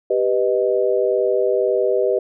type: chord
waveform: sine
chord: G augmented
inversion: none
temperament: equal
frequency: 392 / 493.9 / 622.3 Hz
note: G4 / B4 / D#5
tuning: 0 / 0 / 0 cents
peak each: -19 / -19 / -21 dBFS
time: 0.1-2.19 s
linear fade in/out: 5 ms
effects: none